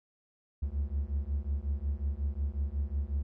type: beating tone pair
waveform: triangle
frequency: 68.2 / 73.7 Hz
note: C#2 / D2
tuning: -28 / +7 cents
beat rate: 5.5 Hz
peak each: -31 dBFS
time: 0.62-3.23 s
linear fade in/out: 10 ms
effects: none